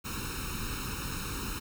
pink noise with comb filter, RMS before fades -36 dBFS, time 0.04-1.6 s, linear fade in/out 20 ms, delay 0.75 ms, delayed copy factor +0.95, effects none

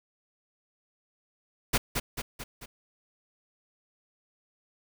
pink noise with echo, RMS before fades -24 dBFS, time 1.73-1.78 s, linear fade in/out 10 ms, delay 220 ms, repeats 4, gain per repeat -5 dB, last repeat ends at 2.66 s, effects none

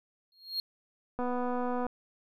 triangle tone with exponential growth, 4259 Hz, C8, 30 cents sharp, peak -26 dBFS, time 0.32-0.6 s, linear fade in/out 1 ms, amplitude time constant 60 ms
click train, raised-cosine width 1 ms, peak -21 dBFS, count 168, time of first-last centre 1.19-1.866 s, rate 247 Hz
effects none

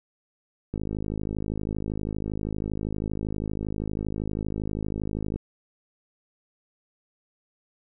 click train, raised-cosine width 3 ms, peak -17 dBFS, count 244, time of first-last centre 0.74-5.36 s, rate 52.6 Hz, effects none

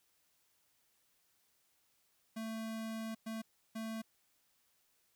square tone bursts at uneven times, 222.7 Hz, A3, 21 cents sharp, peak -40 dBFS, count 3, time 2.36-3.15 / 3.26-3.42 / 3.75-4.02 s, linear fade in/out 10 ms, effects white hiss -75 dBFS RMS until 5.15 s

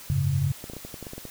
sine chord, F# suspended second, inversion none, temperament just, 92.5 / 104.06 / 138.75 Hz, F#2 / G#2 / C#3, 0 / +4 / +2 cents, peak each -28 / -29 / -23 dBFS, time 0.1-0.52 s, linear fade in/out 0 ms
clicks, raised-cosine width 2 ms, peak -24 dBFS, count 11, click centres 0.641 / 0.699 / 0.735 / 0.767 / 0.85 / 0.942 / 1.027 / 1.068 / 1.134 / 1.18 / 1.253 s
effects white hiss -44 dBFS RMS until 1.3 s

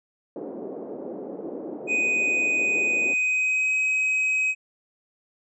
white band-pass noise, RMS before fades -35 dBFS, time 0.36-3.14 s, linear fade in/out 2 ms, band 250 to 500 Hz, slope 24 dB/octave
triangle tone with pitch glide, 2494 to 2533 Hz, D#7 to D#7, +3 to +30 cents, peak -19 dBFS, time 1.87-4.55 s, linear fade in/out 50 ms, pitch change +27 cents, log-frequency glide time 3.01-3.73 s
effects resampled to 22050 Hz

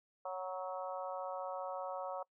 harmonic tone with a mistuned harmonic, 185 Hz, F#3, in tune, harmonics 3 / 4 / 5 / 6 / 7, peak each -42 / -44 / -46 / -48 / -49 dBFS, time 0.25-2.23 s, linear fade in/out 5 ms, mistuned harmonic 5, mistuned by +26 cents, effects noise-tail reverb RT60 0.1 s tail -24 dB re dry

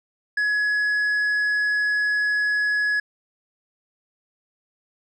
sine tone with tanh clipping, 1686 Hz, G#6, 26 cents sharp, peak -20 dBFS, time 0.37-3 s, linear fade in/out 5 ms, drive 4 dB, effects none

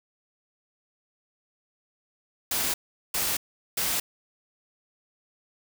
white noise bursts, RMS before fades -27 dBFS, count 3, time 2.51-4 s, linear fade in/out 5 ms, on 230 ms, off 400 ms, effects none

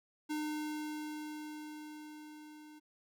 square tone with level ramp, 303.6 Hz, D#4, 42 cents flat, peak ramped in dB -35 to -53 dBFS, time 0.29-2.8 s, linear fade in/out 20 ms, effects none

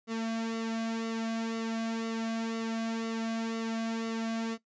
sawtooth tone with flanger, 226.2 Hz, A3, 48 cents sharp, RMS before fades -33 dBFS, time 0.07-4.58 s, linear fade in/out 50 ms, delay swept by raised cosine 1.2 to 2.17 ms, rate 2 Hz, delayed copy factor -0.7, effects noise-tail reverb RT60 0.1 s tail -17 dB re dry + resampled to 16000 Hz

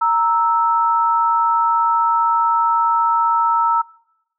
sine tone pair together, 929 / 1313.8 Hz, A#5 / E6, -6 / -6 cents, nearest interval tritone, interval 600 cents, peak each -16 dBFS, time 0.01-3.82 s, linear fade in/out 10 ms, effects noise-tail reverb RT60 0.9 s tail -24 dB re dry

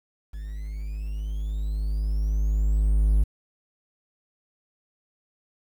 triangle tone with level ramp, 51.91 Hz, G#1, in tune, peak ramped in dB -30 to -14 dBFS, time 0.33-3.24 s, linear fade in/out 10 ms, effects 9-bit

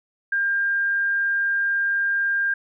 sine tone, 1601 Hz, G6, 36 cents sharp, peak -19 dBFS, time 0.32-2.54 s, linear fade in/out 5 ms, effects none

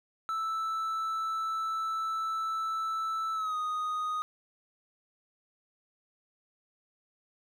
triangle tone with pitch glide, 1318 to 1244 Hz, E6 to D#6, -1 to -1 cents, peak -28 dBFS, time 0.29-4.22 s, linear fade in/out 0 ms, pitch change -100 cents, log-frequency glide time 3.34-3.56 s, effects none

